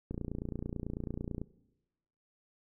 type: click train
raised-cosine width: 3 ms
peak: -24 dBFS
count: 39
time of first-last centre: 0.11-1.416 s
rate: 29.1 Hz
effects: noise-tail reverb RT60 1.0 s tail -20 dB re dry